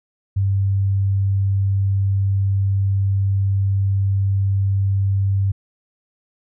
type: tone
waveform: sine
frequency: 98 Hz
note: G2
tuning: in tune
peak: -15 dBFS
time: 0.36-5.52 s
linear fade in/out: 10 ms
effects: none